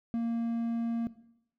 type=tone; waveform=triangle; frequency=231.7 Hz; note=A#3; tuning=10 cents flat; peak=-26 dBFS; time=0.14-1.07 s; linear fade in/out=0 ms; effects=noise-tail reverb RT60 0.8 s tail -17 dB re dry